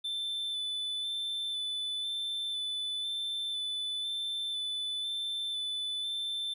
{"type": "tone with vibrato", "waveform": "triangle", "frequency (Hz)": 3520, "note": "A7", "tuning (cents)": 0, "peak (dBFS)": -31, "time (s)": [0.04, 6.54], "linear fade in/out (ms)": 10, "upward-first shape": "square", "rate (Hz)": 1, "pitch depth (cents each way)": 13, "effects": []}